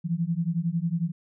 sine beating tone pair, 163 / 174 Hz, E3 / F3, -19 / -6 cents, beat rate 11 Hz, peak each -27 dBFS, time 0.04-1.12 s, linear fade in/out 20 ms, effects none

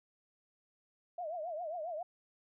sine tone with vibrato, 660 Hz, E5, 2 cents sharp, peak -37 dBFS, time 1.18-2.03 s, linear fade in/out 5 ms, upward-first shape triangle, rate 7.4 Hz, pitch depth 190 cents each way, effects none

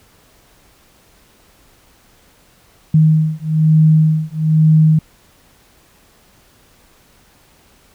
sine beating tone pair, 156.2 / 157.3 Hz, D#3 / D#3, +7 / +19 cents, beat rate 1.1 Hz, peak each -12 dBFS, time 2.94-4.99 s, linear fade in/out 5 ms, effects pink hiss -51 dBFS RMS until 7.94 s

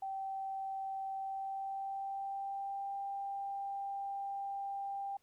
sine tone with pitch glide, 775 to 792.7 Hz, G5 to G5, -20 to +19 cents, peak -37 dBFS, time 0.02-5.17 s, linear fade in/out 5 ms, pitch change +39 cents, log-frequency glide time 1.18-2.95 s, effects pink hiss -75 dBFS RMS until 5.22 s

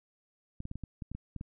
clicks, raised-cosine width 5 ms, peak -27 dBFS, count 10, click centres 0.604 / 0.654 / 0.714 / 0.756 / 0.837 / 1.022 / 1.116 / 1.15 / 1.363 / 1.411 s, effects none

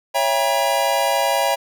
square chord, C# diminished seventh, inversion none, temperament just, 554.4 / 665.2 / 798.3 / 957.9 Hz, C#5 / E5 / G5 / Bb5, 0 / +16 / +31 / +47 cents, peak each -23 dBFS, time 0.14-1.56 s, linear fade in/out 20 ms, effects none

